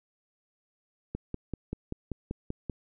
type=click train; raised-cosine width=3 ms; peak=-20 dBFS; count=9; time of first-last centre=1.15-2.697 s; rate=5.17 Hz; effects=none